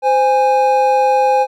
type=tone pair together; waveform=triangle; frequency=518.5 / 823 Hz; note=C5 / G#5; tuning=-16 / -16 cents; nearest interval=minor sixth; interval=800 cents; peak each=-12 / -10 dBFS; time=0.02-1.47 s; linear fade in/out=50 ms; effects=none